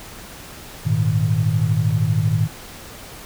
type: chord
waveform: sine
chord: Ab suspended second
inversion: none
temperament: equal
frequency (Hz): 103.83 / 116.54 / 155.56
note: Ab2 / Bb2 / Eb3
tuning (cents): 0 / 0 / 0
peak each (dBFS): -20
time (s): 0.85-2.48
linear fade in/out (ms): 20
effects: pink hiss -38 dBFS RMS until 3.25 s